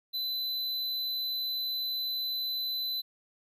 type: tone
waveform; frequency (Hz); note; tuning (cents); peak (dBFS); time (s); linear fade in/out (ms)
square; 4016; B7; +28; -31; 0.13-3.02; 20
effects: none